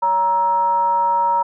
sine tone with frequency modulation, 940 Hz, A#5, 14 cents sharp, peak -14 dBFS, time 0.02-1.43 s, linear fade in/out 10 ms, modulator 376 Hz, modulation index 0.39, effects none

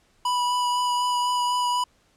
square tone with vibrato, 983 Hz, B5, 8 cents flat, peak -22 dBFS, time 0.25-1.84 s, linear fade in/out 5 ms, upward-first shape sine, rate 4 Hz, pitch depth 12 cents each way, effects pink hiss -63 dBFS RMS until 2.16 s + low-pass 9000 Hz 12 dB/octave

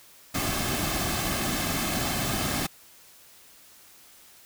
pink noise with comb filter, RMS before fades -28 dBFS, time 0.34-2.67 s, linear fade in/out 10 ms, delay 2.1 ms, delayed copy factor -0.55, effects white hiss -53 dBFS RMS until 4.45 s

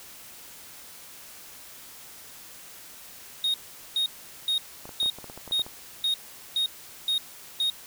triangle tone bursts, 3729 Hz, A#7, in tune, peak -21 dBFS, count 9, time 3.44-7.7 s, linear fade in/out 2 ms, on 100 ms, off 420 ms
clicks, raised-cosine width 1 ms, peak -27 dBFS, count 12, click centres 4.855 / 4.892 / 5.03 / 5.06 / 5.186 / 5.243 / 5.299 / 5.376 / 5.477 / 5.511 / 5.595 / 5.665 s
effects white hiss -46 dBFS RMS until 7.86 s

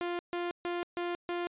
sawtooth tone bursts, 349.2 Hz, F4, in tune, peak -28 dBFS, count 5, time 0.01-1.47 s, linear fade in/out 0 ms, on 180 ms, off 140 ms, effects resampled to 8000 Hz

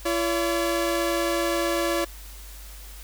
sawtooth tone pair together, 338.9 / 570 Hz, E4 / C#5, +48 / +48 cents, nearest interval major sixth, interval 900 cents, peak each -21 / -22 dBFS, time 0.05-2.05 s, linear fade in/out 10 ms, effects added 50 Hz sine -40 dBFS peak until 3.03 s + white hiss -46 dBFS RMS until 3.03 s

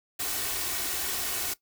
white noise with comb filter, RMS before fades -31 dBFS, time 0.19-1.54 s, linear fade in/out 10 ms, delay 2.7 ms, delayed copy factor +0.5, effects noise-tail reverb RT60 0.1 s tail -17 dB re dry

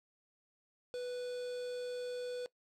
triangle tone with quantisation, 493.9 Hz, B4, in tune, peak -36 dBFS, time 0.94-2.46 s, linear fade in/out 0 ms, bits 8, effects noise-tail reverb RT60 0.1 s tail -20 dB re dry + low-pass 7000 Hz 12 dB/octave

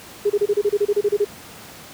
sine tone bursts, 411 Hz, G#4, 18 cents flat, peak -14 dBFS, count 13, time 0.25-1.248 s, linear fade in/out 10 ms, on 50 ms, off 29 ms, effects pink hiss -40 dBFS RMS until 1.93 s + high-pass 100 Hz 12 dB/octave

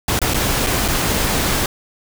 pink noise with dropouts, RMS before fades -18 dBFS, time 0.08-1.66 s, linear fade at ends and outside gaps 2 ms, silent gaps 0.191-0.216 / 0.337-0.343 / 0.665-0.669 / 0.88-0.884 s, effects none

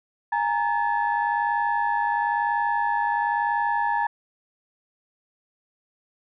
sine tone cluster, 827 / 928 / 1726 Hz, G#5 / A#5 / A6, -8 / -8 / -34 cents, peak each -25 / -23 / -28 dBFS, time 0.32-4.07 s, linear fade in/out 5 ms, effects tanh soft clip ceiling -12 dBFS

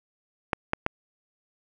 clicks, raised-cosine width 0.5 ms, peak -8 dBFS, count 3, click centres 0.532 / 0.734 / 0.864 s, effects none

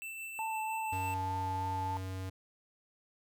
square tone with tremolo, 2664 Hz, E7, 18 cents sharp, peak -40 dBFS, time 0.02-1.14 s, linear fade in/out 0 ms, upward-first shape triangle, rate 5.9 Hz, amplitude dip 30%
sine tone with vibrato, 880 Hz, A5, in tune, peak -34 dBFS, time 0.39-1.97 s, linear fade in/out 0 ms, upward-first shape sine, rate 3.3 Hz, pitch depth 15 cents each way
square tone, 94.2 Hz, F#2, 32 cents sharp, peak -38 dBFS, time 0.92-2.3 s, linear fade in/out 10 ms
effects none

